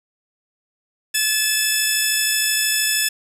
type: tone pair together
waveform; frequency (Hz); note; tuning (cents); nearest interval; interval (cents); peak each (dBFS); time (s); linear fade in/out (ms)
10% pulse; 1727 / 2617; A6 / E7; -33 / -13; perfect fifth; 720; -11; 1.14-3.09; 10
effects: resampled to 32000 Hz + 7-bit